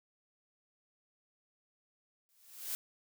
blue noise with exponential growth, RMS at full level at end -35 dBFS, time 2.29-2.75 s, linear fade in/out 0 ms, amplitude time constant 99 ms, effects none

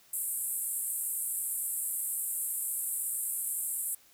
pink band-pass noise, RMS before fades -34 dBFS, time 0.13-3.95 s, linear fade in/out 5 ms, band 7900 to 14000 Hz, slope 96 dB/octave, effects white hiss -61 dBFS RMS until 4.13 s

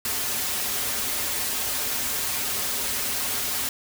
white noise with comb filter, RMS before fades -27 dBFS, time 0.05-3.69 s, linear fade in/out 2 ms, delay 6 ms, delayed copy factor -0.8, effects none

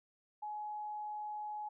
sine tone, 843 Hz, G#5, 26 cents sharp, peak -39 dBFS, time 0.42-1.69 s, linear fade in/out 10 ms, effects none

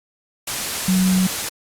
sine tone in noise, 186.2 Hz, F#3, 11 cents sharp, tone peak -14 dBFS, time 0.88-1.27 s, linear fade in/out 5 ms, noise white, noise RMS -24 dBFS, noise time 0.47-1.49 s, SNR +7 dB, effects low-pass 12000 Hz 12 dB/octave + Opus 48 kbps

